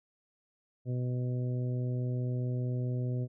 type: harmonic tone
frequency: 124.7 Hz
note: B2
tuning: 17 cents sharp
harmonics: 1 / 2 / 3 / 4 / 5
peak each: -30 / -40 / -43 / -46 / -49 dBFS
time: 0.85-3.28 s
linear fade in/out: 50 ms
effects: none